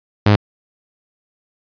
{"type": "tone", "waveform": "sawtooth", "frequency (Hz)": 103.83, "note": "G#2", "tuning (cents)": 0, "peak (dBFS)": -5, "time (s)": [0.26, 0.36], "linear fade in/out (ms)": 5, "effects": ["resampled to 11025 Hz"]}